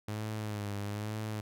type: tone with vibrato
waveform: sawtooth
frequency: 104.9 Hz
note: G#2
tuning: 18 cents sharp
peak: -31 dBFS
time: 0.08-1.41 s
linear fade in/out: 5 ms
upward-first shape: sine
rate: 1.1 Hz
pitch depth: 59 cents each way
effects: none